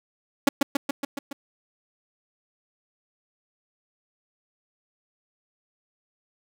sawtooth tone with echo, 280 Hz, C#4, 18 cents sharp, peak -10 dBFS, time 0.47-0.49 s, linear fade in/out 5 ms, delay 140 ms, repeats 6, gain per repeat -3 dB, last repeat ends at 1.33 s, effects none

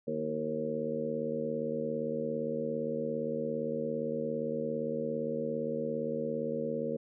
harmonic tone with a mistuned harmonic, 77.5 Hz, D#2, 6 cents flat, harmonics 2 / 3 / 4 / 5 / 6 / 7, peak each -43 / -37 / -43 / -43 / -35 / -37 dBFS, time 0.07-6.97 s, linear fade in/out 10 ms, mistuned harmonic 4, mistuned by +57 cents, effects none

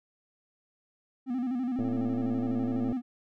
triangle tone with vibrato, 251.4 Hz, B3, 31 cents sharp, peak -26 dBFS, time 1.26-3.02 s, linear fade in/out 50 ms, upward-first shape square, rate 12 Hz, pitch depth 76 cents each way
click train, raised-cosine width 2 ms, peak -24 dBFS, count 128, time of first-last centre 1.79-2.924 s, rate 112 Hz
effects none

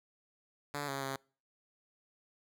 5% pulse tone with pitch steps, 144.7 / 137.5 / 135.3 Hz, D3 / C#3 / C#3, -25 / -14 / -42 cents, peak -25 dBFS, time 0.74-1.16 s, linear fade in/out 2 ms, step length 140 ms, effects noise-tail reverb RT60 0.4 s tail -26 dB re dry

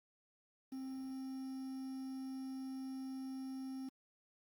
triangle tone with quantisation, 264 Hz, C4, 16 cents sharp, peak -40 dBFS, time 0.72-3.89 s, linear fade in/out 5 ms, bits 10, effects Opus 32 kbps

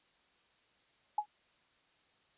sine tone with exponential decay, 840 Hz, G#5, 19 cents sharp, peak -25 dBFS, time 1.18-1.26 s, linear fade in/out 5 ms, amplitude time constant 17 ms, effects white hiss -70 dBFS RMS until 2.37 s + resampled to 8000 Hz

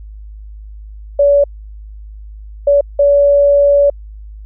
sine tone bursts at uneven times, 570 Hz, C#5, 48 cents sharp, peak -6 dBFS, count 3, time 1.19-1.44 / 2.67-2.81 / 2.99-3.9 s, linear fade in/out 5 ms, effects added 52 Hz sine -29 dBFS peak until 4.45 s

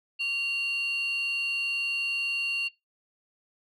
sine tone pair together, 2771 / 4399 Hz, F7 / C#8, -14 / -14 cents, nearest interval minor sixth, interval 800 cents, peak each -25 / -34 dBFS, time 0.19-2.69 s, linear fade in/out 20 ms, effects noise-tail reverb RT60 0.2 s tail -21 dB re dry + tanh soft clip ceiling -23 dBFS

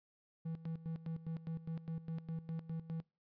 triangle tone with tremolo, 163 Hz, E3, 19 cents flat, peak -36 dBFS, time 0.45-3.02 s, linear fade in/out 10 ms, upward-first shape square, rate 4.9 Hz, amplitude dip 80%, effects noise-tail reverb RT60 0.3 s tail -25 dB re dry + resampled to 11025 Hz

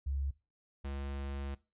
sine / square tone pair in turn, 69 / 69.36 Hz, C#2 / C#2, -7 / +2 cents, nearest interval unison, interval 9 cents, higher second, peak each -32 / -38 dBFS, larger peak first, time 0.06-0.31 / 0.84-1.55 s, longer second, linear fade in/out 10 ms, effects noise-tail reverb RT60 0.3 s tail -20 dB re dry + resampled to 8000 Hz

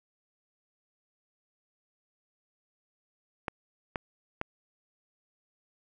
clicks, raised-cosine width 0.5 ms, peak -16 dBFS, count 3, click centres 3.482 / 3.958 / 4.414 s, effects none

